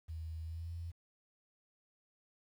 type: tone with pitch glide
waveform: sine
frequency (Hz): 80.6 to 84.7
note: E2 to E2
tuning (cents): -38 to +48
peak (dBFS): -40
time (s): 0.08-0.92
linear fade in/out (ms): 20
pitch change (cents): +86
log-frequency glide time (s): 0.43-0.71
effects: 11-bit